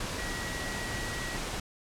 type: tone in noise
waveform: sine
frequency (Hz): 1921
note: B6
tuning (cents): -48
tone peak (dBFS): -39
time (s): 0.18-1.37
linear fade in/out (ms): 5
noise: pink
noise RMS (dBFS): -35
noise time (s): 0-1.6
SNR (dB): -7
effects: low-pass 9000 Hz 12 dB/octave